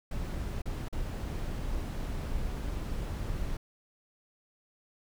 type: noise with dropouts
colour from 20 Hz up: brown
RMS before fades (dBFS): -34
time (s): 0.11-3.57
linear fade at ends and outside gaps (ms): 5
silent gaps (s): 0.619-0.656 / 0.885-0.926
effects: none